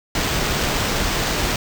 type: noise with sample-and-hold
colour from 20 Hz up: pink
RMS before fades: -21 dBFS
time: 0.15-1.56 s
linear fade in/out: 2 ms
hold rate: 11025 Hz
effects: none